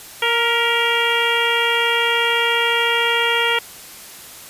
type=harmonic tone with a mistuned harmonic; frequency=466.2 Hz; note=A#4; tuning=in tune; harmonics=1 / 2 / 3 / 4 / 5 / 6 / 7; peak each=-23 / -23 / -23 / -23 / -23 / -23 / -23 dBFS; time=0.22-3.59 s; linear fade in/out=5 ms; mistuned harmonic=4; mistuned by=+42 cents; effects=white hiss -38 dBFS RMS until 4.49 s + resampled to 32000 Hz